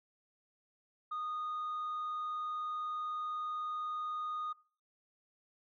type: tone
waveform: sine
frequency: 1234 Hz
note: D#6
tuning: 15 cents flat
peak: -34 dBFS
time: 1.11-4.53 s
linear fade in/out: 10 ms
effects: noise-tail reverb RT60 0.4 s tail -22 dB re dry + tanh soft clip ceiling -34 dBFS